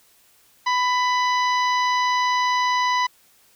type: harmonic tone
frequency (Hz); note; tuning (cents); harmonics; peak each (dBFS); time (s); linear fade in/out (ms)
995; B5; +13; 1 / 2 / 3 / 4 / 5 / 6; -19 / -25 / -33 / -32 / -35 / -38; 0.66-3.07; 10
effects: white hiss -57 dBFS RMS until 3.55 s